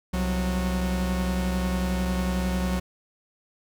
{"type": "tone pair together", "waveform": "45% pulse", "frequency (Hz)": [64.7, 183], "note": ["C2", "F#3"], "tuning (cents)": [-19, -19], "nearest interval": "octave + tritone", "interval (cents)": 1800, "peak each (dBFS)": [-27, -26], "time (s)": [0.13, 2.8], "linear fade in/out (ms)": 10, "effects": []}